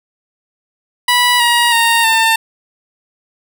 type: tone with pitch steps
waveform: 15% pulse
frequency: 980 / 952.1 / 925 / 898.7 Hz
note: B5 / A#5 / A#5 / A5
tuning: -14 / +36 / -14 / +36 cents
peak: -3 dBFS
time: 1.08-2.36 s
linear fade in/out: 5 ms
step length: 320 ms
effects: none